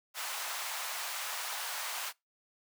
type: high-pass noise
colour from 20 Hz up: pink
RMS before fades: -38 dBFS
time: 0.14-2.13 s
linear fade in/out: 50 ms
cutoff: 770 Hz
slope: 24 dB/octave
effects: noise-tail reverb RT60 0.2 s tail -24 dB re dry